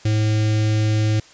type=tone with notch filter; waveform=square; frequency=107.8 Hz; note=A2; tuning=35 cents flat; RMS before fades=-18 dBFS; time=0.05-1.2 s; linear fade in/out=5 ms; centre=1000 Hz; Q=0.74; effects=white hiss -47 dBFS RMS until 1.33 s + resampled to 16000 Hz